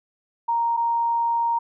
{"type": "tone pair in turn", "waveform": "sine", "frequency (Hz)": [932.3, 932.3], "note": ["A#5", "A#5"], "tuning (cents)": [0, 0], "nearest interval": "unison", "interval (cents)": 0, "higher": "neither", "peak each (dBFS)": -19, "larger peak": "neither", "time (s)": [[0.48, 0.77], [0.77, 1.59]], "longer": "second", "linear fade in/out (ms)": 10, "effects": []}